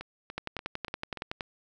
two click trains, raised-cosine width 0.3 ms, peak -17 / -23 dBFS, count 12 / 5, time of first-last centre 0.38-1.408 / 0.01-1.173 s, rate 10.7 / 3.44 Hz, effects none

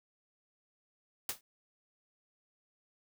white noise with exponential decay, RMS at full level -32 dBFS, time 1.29-1.41 s, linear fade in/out 2 ms, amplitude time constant 25 ms, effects none

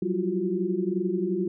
sine tone cluster, 180.6 / 192.1 / 337.2 / 359.3 / 382.5 Hz, F#3 / G3 / E4 / F4 / G4, -42 / -35 / +39 / +49 / -42 cents, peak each -33 / -29 / -31 / -28 / -35 dBFS, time 0.02-1.48 s, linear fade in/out 5 ms, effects none

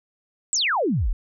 sine exponential sweep, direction down, 8120 to 30.87 Hz, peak -19 dBFS, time 0.53-1.13 s, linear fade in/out 0 ms, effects none

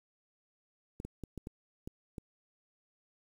clicks, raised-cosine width 3 ms, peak -28 dBFS, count 7, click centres 1.001 / 1.05 / 1.237 / 1.377 / 1.471 / 1.875 / 2.182 s, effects 9-bit

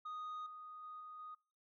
sine tone with level steps, 1242 Hz, D#6, 3 cents flat, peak -40 / -49 / -47 / -49 / -47 dBFS, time 0.05-1.35 s, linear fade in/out 10 ms, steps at 0.46 / 0.83 / 1 / 1.19 s, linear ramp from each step 5 ms, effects noise-tail reverb RT60 0.4 s tail -24 dB re dry + tanh soft clip ceiling -42 dBFS

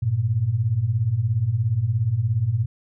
sine beating tone pair, 100 / 117 Hz, G2 / A#2, +35 / +7 cents, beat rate 17 Hz, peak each -24 / -20 dBFS, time 0.02-2.66 s, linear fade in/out 10 ms, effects none

